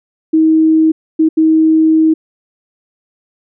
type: tone bursts at uneven times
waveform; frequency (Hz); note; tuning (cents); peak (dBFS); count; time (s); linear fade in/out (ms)
sine; 317.6; D#4; +36; -6; 3; 0.33-0.92 / 1.19-1.29 / 1.37-2.14; 10
effects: none